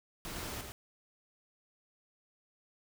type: noise with echo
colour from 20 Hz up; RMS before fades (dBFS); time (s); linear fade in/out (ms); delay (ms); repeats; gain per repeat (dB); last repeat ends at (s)
pink; -42; 0.25-0.61; 0; 110; 1; -4; 0.72
effects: none